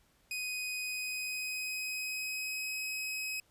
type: tone with pitch glide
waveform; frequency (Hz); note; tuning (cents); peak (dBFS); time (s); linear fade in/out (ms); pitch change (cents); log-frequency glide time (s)
sawtooth; 2500 to 2542; D#7 to D#7; +8 to +36; -32; 0.31-3.4; 2; +28; 0.83-2.78
effects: pink hiss -69 dBFS RMS until 3.5 s + resampled to 32000 Hz